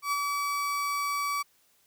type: tone with ADSR envelope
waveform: 35% pulse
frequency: 1145 Hz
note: D6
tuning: 44 cents flat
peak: -23 dBFS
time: 0.02-1.43 s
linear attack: 100 ms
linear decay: 33 ms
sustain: -3 dB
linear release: 16 ms
effects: white hiss -66 dBFS RMS until 1.86 s